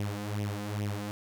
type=tone with flanger; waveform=sawtooth; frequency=103.2 Hz; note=G#2; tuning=10 cents flat; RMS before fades=-34 dBFS; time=0-1.11 s; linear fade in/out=0 ms; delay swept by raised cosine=0.33 to 4.03 ms; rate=2.4 Hz; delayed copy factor=+0.75; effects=none